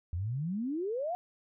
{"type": "exponential sweep", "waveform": "sine", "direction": "up", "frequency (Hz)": [80.6, 740], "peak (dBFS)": -31, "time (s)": [0.13, 1.15], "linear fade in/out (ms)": 0, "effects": []}